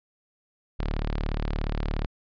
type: tone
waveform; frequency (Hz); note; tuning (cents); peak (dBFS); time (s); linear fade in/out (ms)
sawtooth; 37; D1; +14; -22; 0.79-2.06; 0
effects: resampled to 11025 Hz

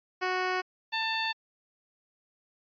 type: tone pair in turn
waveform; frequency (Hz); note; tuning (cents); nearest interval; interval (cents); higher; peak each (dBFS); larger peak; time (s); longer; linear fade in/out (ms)
10% pulse; 368.8 / 891.2; F#4 / A5; -6 / +22; octave + minor third; 1528; second; -19; neither; 0.21-0.62 / 0.92-1.33; neither; 20
effects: resampled to 11025 Hz

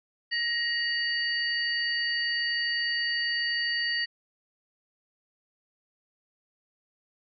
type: tone cluster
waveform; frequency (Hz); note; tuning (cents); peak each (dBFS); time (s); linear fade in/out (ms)
sine; 1884 / 2875 / 4574; A#6 / F7 / D8; +18 / +50 / -47; -28 / -36 / -30; 0.31-4.06; 20
effects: none

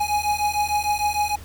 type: beating tone pair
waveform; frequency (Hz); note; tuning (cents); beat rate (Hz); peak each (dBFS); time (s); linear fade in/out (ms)
square; 830 / 836.6; G#5 / G#5; -1 / +12; 6.6; -24; 0-1.36; 10
effects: added 79 Hz sine -39 dBFS peak until 1.44 s + pink hiss -45 dBFS RMS until 1.44 s

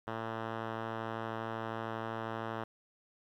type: tone with low-pass filter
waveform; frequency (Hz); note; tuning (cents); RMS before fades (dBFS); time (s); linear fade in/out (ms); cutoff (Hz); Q
5% pulse; 112.7; A2; +42; -39; 0.07-2.64; 5; 2000; 0.95
effects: 11-bit

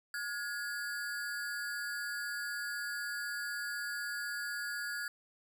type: ring-modulated tone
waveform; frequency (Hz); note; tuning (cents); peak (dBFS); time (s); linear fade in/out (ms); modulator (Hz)
square; 1552; G6; -18; -34; 0.14-5.08; 2; 118
effects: none

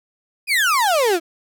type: exponential sweep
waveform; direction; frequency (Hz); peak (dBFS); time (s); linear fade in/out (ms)
35% pulse; down; 2536 to 315.7; -13; 0.47-1.2; 50
effects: none

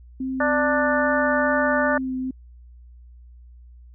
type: tone with vibrato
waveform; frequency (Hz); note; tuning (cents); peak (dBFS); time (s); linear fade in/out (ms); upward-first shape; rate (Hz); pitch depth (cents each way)
sine; 260; C4; -11; -24; 0.2-2.31; 5; sine; 2.4; 17
type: harmonic tone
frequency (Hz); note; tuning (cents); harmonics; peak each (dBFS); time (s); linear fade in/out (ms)
295; D4; +8; 2 / 3 / 4 / 5 / 6; -22 / -28 / -27 / -25 / -26; 0.4-1.98; 5
effects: added 60 Hz sine -43 dBFS peak until 3.94 s

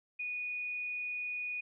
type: tone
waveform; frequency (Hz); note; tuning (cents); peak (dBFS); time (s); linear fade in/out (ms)
sine; 2467; D#7; -15; -35; 0.19-1.61; 10
effects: none

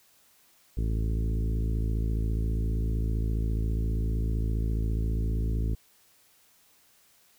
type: harmonic tone with a mistuned harmonic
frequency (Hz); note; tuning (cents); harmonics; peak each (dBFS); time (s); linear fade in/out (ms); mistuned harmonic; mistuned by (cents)
55; A1; 0; 1 / 2 / 3 / 4 / 5 / 6 / 7 / 8; -26 / -32 / -38 / -40 / -42 / -44 / -47 / -47; 0.77-5.75; 5; 1; +24
effects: white hiss -62 dBFS RMS until 7.38 s

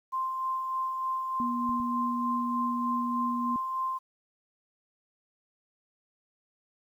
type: tone with tremolo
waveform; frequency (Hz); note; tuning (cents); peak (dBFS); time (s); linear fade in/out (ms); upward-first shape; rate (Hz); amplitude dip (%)
sine; 1046.5; C6; 0; -27; 0.12-3.99; 20; sine; 3.3; 35
type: tone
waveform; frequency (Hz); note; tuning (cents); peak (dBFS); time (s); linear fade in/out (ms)
sine; 241.2; B3; -41; -30; 1.4-3.56; 0
type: clicks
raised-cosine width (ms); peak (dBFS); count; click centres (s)
5; -35 / -35; 2; 1.693 / 1.801
effects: 10-bit

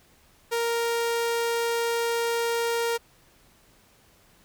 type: tone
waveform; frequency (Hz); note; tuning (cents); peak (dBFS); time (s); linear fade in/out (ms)
sawtooth; 466.2; A#4; 0; -20; 0.51-2.98; 20
effects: pink hiss -59 dBFS RMS until 4.44 s

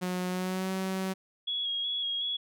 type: tone with pitch glide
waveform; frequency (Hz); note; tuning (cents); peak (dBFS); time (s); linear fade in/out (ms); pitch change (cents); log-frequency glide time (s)
sawtooth; 181.7 to 189.42; F#3 to F#3; -31 to +41; -26; 0.01-1.14; 20; +72; 0.28-0.71
type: tone with vibrato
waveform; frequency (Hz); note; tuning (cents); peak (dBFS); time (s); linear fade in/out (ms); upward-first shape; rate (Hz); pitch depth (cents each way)
sine; 3322; G#7; 0; -29; 1.47-2.37; 10; square; 2.7; 21
effects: none

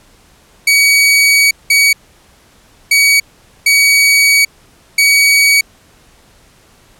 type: tone bursts at uneven times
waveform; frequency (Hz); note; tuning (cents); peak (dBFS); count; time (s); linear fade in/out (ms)
sawtooth; 2260; C#7; +33; -3; 5; 0.67-1.51 / 1.7-1.93 / 2.91-3.2 / 3.66-4.45 / 4.98-5.61; 5
effects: pink hiss -47 dBFS RMS until 6.99 s + low-pass 12000 Hz 12 dB/octave

